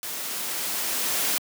white noise with level ramp, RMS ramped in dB -33 to -24 dBFS, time 0.03-1.38 s, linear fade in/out 0 ms, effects high-pass 200 Hz 12 dB/octave

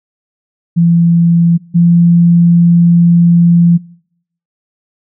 sine tone pair in turn, 169.5 / 171.27 Hz, E3 / F3, +49 / -33 cents, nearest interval unison, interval 18 cents, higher second, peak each -5 / -4 dBFS, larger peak second, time 0.76-1.58 / 1.74-3.78 s, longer second, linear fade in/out 20 ms, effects noise-tail reverb RT60 0.7 s tail -24 dB re dry

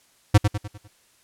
square tone with echo, 103.83 Hz, G#2, in tune, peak -10 dBFS, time 0.34-0.38 s, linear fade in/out 10 ms, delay 100 ms, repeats 5, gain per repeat -7 dB, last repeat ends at 0.88 s, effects white hiss -60 dBFS RMS until 1.23 s + low-pass 11000 Hz 12 dB/octave

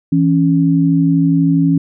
sine tone pair together, 164.82 / 277.2 Hz, E3 / C#4, 0 / 0 cents, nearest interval major sixth, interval 900 cents, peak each -12 dBFS, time 0.12-1.78 s, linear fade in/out 5 ms, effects none

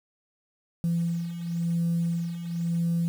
sine beating tone pair, 168.6 / 169.56 Hz, E3 / E3, +39 / +49 cents, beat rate 0.96 Hz, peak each -30 / -25 dBFS, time 0.84-3.08 s, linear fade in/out 0 ms, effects tanh soft clip ceiling -19 dBFS + 8-bit

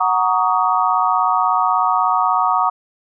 sine chord, D# minor seventh, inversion first, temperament equal with one note detuned, 740 / 932.3 / 1128.1 / 1244.5 Hz, F#5 / A#5 / C#6 / D#6, 0 / 0 / +30 / 0 cents, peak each -19 dBFS, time 0-2.7 s, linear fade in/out 10 ms, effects none

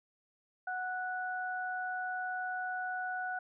sine tone pair together, 738 / 1476.9 Hz, F#5 / F#6, -5 / -4 cents, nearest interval octave, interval 1201 cents, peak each -37 / -37 dBFS, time 0.67-3.39 s, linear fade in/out 5 ms, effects none

